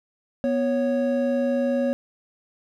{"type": "tone pair together", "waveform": "triangle", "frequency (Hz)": [245.5, 553], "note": ["B3", "C#5"], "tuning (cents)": [-10, -4], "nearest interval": "octave + major second", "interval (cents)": 1406, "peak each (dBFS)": -21, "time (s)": [0.44, 1.93], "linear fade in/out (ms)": 0, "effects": []}